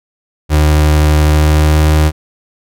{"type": "tone with pitch glide", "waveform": "35% pulse", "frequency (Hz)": [76, 77.02], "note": ["D#2", "D#2"], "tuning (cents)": [-40, -17], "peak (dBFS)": -5, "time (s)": [0.49, 2.12], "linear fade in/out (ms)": 50, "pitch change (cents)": 23, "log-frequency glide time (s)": [1.24, 1.89], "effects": []}